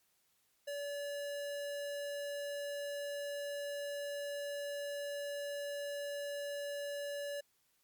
square tone, 573 Hz, D5, 43 cents flat, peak -39 dBFS, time 0.67-7.41 s, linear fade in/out 10 ms, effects white hiss -75 dBFS RMS until 7.83 s + MP3 96 kbps

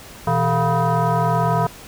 sine tone with frequency modulation, 406.5 Hz, G#4, 37 cents flat, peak -15 dBFS, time 0.27-1.67 s, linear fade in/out 5 ms, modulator 285 Hz, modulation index 2.7, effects pink hiss -40 dBFS RMS until 1.87 s

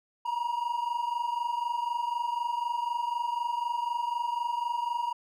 triangle tone pair together, 934 / 958 Hz, A#5 / A#5, +3 / +47 cents, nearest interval unison, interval 44 cents, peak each -31 / -28 dBFS, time 0.25-5.13 s, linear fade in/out 10 ms, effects none

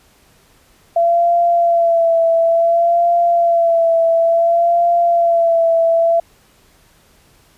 sine tone with vibrato, 676 Hz, E5, 43 cents sharp, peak -10 dBFS, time 0.96-6.2 s, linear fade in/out 5 ms, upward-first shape sine, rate 0.57 Hz, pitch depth 34 cents each way, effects pink hiss -52 dBFS RMS until 7.57 s + resampled to 32000 Hz

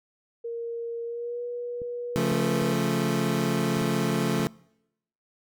sine tone with pitch glide, 466.2 to 483.2 Hz, A#4 to B4, 0 to -38 cents, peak -30 dBFS, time 0.44-2.73 s, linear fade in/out 10 ms, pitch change +62 cents, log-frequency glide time 1.04-1.42 s
clicks, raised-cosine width 3 ms, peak -29 dBFS, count 6, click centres 1.818 / 2.32 / 2.621 / 3.771 / 3.818 / 4.401 s
25% pulse chord, Db augmented, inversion none, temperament equal, 138.59 / 174.61 / 220 Hz, Db3 / F3 / A3, 0 / 0 / 0 cents, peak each -25 / -24 / -24 dBFS, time 2.16-4.47 s, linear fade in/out 0 ms
effects noise-tail reverb RT60 0.8 s tail -24 dB re dry

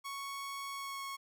sawtooth tone with pitch glide, 1108.7 to 1098.5 Hz, C#6 to C#6, 0 to -16 cents, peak -36 dBFS, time 0.04-1.17 s, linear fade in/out 20 ms, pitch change -16 cents, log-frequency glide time 0.73-1.03 s, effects none

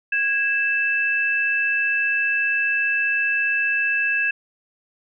sine tone pair together, 1647.5 / 2637 Hz, G#6 / E7, -14 / 0 cents, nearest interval minor sixth, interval 814 cents, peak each -21 dBFS, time 0.12-4.31 s, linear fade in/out 5 ms, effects none

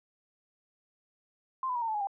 sine tone with pitch steps, 1046.5 / 999.8 / 955.2 / 912.6 / 871.9 / 833 / 795.9 Hz, C6 / B5 / A#5 / A#5 / A5 / G#5 / G5, 0 / +21 / +42 / -37 / -16 / +5 / +26 cents, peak -29 dBFS, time 1.63-2.071 s, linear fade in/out 2 ms, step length 63 ms, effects none

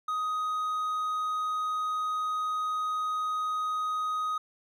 triangle tone, 1252 Hz, D#6, 10 cents sharp, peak -26 dBFS, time 0.08-4.38 s, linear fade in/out 5 ms, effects none

